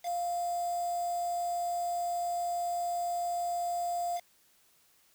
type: tone with quantisation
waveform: sine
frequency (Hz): 698.5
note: F5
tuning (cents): 0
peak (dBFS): -30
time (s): 0.03-4.21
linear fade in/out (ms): 50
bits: 7
effects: white hiss -66 dBFS RMS until 5.14 s